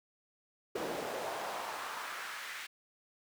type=noise with high-pass filter sweep; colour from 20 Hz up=brown; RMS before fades=-40 dBFS; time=0.75-2.67 s; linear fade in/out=10 ms; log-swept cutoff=410 to 2000 Hz; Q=1.8; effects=none